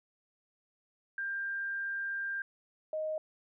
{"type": "tone pair in turn", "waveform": "sine", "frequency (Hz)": [1592, 623.4], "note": ["G6", "D#5"], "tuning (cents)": [26, 3], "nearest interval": "octave + major third", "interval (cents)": 1623, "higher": "first", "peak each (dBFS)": [-33, -32], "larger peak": "second", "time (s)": [[1.18, 2.42], [2.93, 3.18]], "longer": "first", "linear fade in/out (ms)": 2, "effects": []}